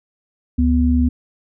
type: tone pair together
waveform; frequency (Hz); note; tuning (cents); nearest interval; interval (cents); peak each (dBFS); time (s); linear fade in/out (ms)
sine; 72.44 / 246.9; D2 / B3; -23 / 0; octave + major sixth; 2123; -15; 0.58-1.09; 10
effects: none